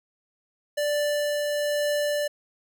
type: tone with tremolo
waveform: square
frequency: 587.3 Hz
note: D5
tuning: in tune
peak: -23 dBFS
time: 0.77-2.28 s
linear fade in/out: 10 ms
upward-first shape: triangle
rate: 1.1 Hz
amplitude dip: 25%
effects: none